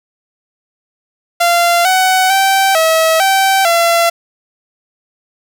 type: tone with pitch steps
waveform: sawtooth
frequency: 690 / 749 / 776 / 645 / 774 / 679 Hz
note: F5 / F#5 / G5 / E5 / G5 / F5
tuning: -21 / +21 / -18 / -38 / -22 / -49 cents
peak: -5 dBFS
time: 1.4-4.1 s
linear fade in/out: 10 ms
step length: 450 ms
effects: none